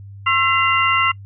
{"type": "tone cluster", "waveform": "sine", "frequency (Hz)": [1074, 1340, 2043, 2783], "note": ["C6", "E6", "C7", "F7"], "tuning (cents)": [45, 28, -42, -7], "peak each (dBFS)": -19, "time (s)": [0.26, 1.12], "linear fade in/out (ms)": 10, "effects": ["noise-tail reverb RT60 0.1 s tail -26 dB re dry", "added 99 Hz sine -34 dBFS peak until 1.25 s"]}